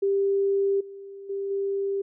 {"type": "tone with level steps", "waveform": "sine", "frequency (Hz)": 395.1, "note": "G4", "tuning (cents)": 14, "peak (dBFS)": [-20, -38, -27, -24], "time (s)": [0.02, 2.02], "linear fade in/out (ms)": 10, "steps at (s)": [0.8, 1.29, 1.5], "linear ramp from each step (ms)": 10, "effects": []}